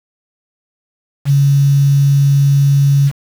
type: tone with quantisation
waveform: sine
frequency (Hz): 140.2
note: C#3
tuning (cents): +20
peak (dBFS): -7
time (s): 1.25-3.12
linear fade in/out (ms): 50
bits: 5
effects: none